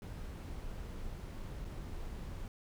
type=noise with dropouts; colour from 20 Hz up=brown; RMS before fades=-43 dBFS; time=0.02-2.48 s; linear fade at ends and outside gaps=1 ms; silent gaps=1.646-1.65 s; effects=none